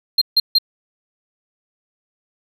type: tone bursts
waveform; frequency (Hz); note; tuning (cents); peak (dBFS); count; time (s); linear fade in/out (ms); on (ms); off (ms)
triangle; 4186; C8; 0; -9; 3; 0.18-0.585; 5; 35; 150
effects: none